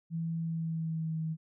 sine tone with pitch glide, 164.81 to 159.66 Hz, E3 to D#3, 0 to +45 cents, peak -31 dBFS, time 0.1-1.37 s, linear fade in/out 50 ms, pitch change -55 cents, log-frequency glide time 0.39-1.19 s, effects none

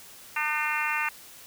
harmonic tone, 302.1 Hz, D4, 49 cents sharp, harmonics 3 / 4 / 5 / 6 / 7 / 8 / 9, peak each -33 / -33 / -33 / -33 / -33 / -33 / -33 dBFS, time 0.36-1.09 s, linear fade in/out 5 ms, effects white hiss -48 dBFS RMS until 1.46 s

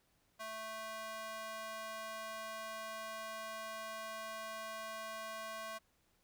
square tone with high-pass filter, 220 Hz, A3, in tune, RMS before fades -45 dBFS, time 0.39-5.79 s, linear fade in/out 20 ms, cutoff 880 Hz, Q 1.7, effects pink hiss -75 dBFS RMS until 6.23 s

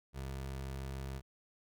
25% pulse tone, 66.9 Hz, C2, 39 cents sharp, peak -36 dBFS, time 0.13-1.22 s, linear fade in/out 50 ms, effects none

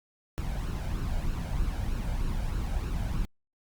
brown noise with flanger, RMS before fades -30 dBFS, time 0.38-3.25 s, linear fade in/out 0 ms, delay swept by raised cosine 0.72 to 1.34 ms, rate 3.2 Hz, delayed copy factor +0.55, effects Opus 48 kbps

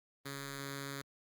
5% pulse tone with notch filter, 139 Hz, C#3, 5 cents sharp, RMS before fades -43 dBFS, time 0.25-1.02 s, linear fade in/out 10 ms, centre 770 Hz, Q 0.77, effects Opus 32 kbps

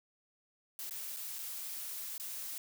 blue noise with dropouts, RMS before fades -42 dBFS, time 0.79-2.58 s, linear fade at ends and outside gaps 1 ms, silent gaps 0.896-0.909 / 1.163-1.168 / 1.386-1.389 / 2.179-2.198 s, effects none

